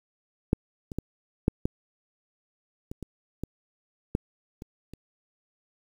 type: clicks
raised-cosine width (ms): 3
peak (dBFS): -7 / -24 / -16 / -7 / -12 / -23 / -23 / -18 / -11 / -26 / -29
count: 11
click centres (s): 0.531 / 0.918 / 0.986 / 1.481 / 1.655 / 2.915 / 3.027 / 3.436 / 4.151 / 4.621 / 4.936
effects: 8-bit